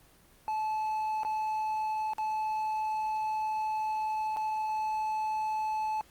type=tone with dropouts; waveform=triangle; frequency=866 Hz; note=A5; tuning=28 cents flat; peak=-27 dBFS; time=0.48-6.01 s; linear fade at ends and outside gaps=0 ms; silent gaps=1.233-1.249 / 2.134-2.183 / 4.364-4.37 s; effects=pink hiss -60 dBFS RMS until 6.1 s + Opus 24 kbps